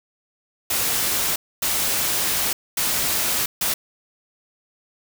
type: noise bursts at uneven times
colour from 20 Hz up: white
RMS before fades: -22 dBFS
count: 4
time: 0.7-1.36 / 1.62-2.53 / 2.77-3.46 / 3.61-3.74 s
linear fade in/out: 5 ms
effects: none